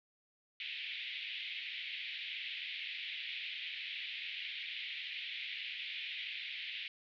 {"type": "band-pass noise", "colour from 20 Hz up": "pink", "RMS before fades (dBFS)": -43, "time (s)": [0.6, 6.88], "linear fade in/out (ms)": 2, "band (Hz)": [2100, 3700], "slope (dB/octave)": 48, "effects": []}